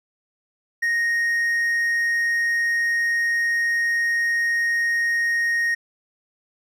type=tone; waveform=triangle; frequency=1864.7 Hz; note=A#6; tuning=in tune; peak=-17 dBFS; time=0.82-5.75 s; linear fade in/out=10 ms; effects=none